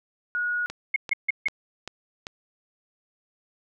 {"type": "tone", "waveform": "sine", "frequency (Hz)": 1451, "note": "F#6", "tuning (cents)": -34, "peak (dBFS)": -24, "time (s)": [0.35, 0.66], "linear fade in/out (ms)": 0}
{"type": "click train", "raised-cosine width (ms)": 0.2, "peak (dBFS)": -17, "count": 5, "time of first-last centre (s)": [0.7, 2.269], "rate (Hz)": 2.55}
{"type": "tone bursts", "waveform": "sine", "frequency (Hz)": 2165, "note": "C#7", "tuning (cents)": -41, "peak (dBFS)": -19, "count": 4, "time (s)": [0.94, 1.478], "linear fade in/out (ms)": 5, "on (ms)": 22, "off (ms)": 150}
{"effects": []}